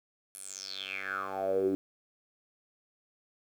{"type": "tone with band-pass filter sweep", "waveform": "10% pulse", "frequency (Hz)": 96.4, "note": "G2", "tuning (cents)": -28, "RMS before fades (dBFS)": -34, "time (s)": [0.35, 1.75], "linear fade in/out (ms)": 0, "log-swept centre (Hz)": [11000, 300], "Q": 8.4, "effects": ["10-bit"]}